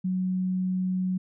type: tone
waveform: sine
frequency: 185 Hz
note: F#3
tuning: in tune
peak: -24 dBFS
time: 0.04-1.18 s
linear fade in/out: 10 ms
effects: none